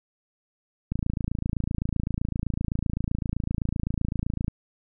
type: click train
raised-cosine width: 5 ms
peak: -14 dBFS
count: 100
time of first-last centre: 0.92-4.481 s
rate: 27.8 Hz
effects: none